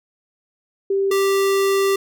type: tone pair in turn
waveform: sine / square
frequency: 392 / 392 Hz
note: G4 / G4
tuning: 0 / 0 cents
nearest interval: unison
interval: 0 cents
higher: neither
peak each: -16 dBFS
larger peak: neither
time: 0.9-1.11 / 1.11-1.96 s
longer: second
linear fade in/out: 5 ms
effects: none